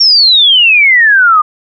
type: exponential sweep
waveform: sine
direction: down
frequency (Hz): 5588 to 1196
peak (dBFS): -3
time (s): 0-1.42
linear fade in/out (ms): 10
effects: none